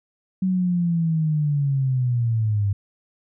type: linear sweep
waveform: sine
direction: down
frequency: 189.1 to 98.3 Hz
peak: -18 dBFS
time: 0.42-2.73 s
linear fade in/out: 5 ms
effects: none